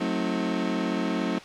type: chord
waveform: 35% pulse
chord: F# diminished seventh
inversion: none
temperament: just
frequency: 185 / 222 / 266.4 / 319.7 Hz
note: F#3 / A3 / C4 / Eb4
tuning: 0 / +16 / +31 / +47 cents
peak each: -29 dBFS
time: 0-1.39 s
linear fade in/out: 10 ms
effects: white hiss -44 dBFS RMS until 1.44 s + low-pass 4000 Hz 12 dB/octave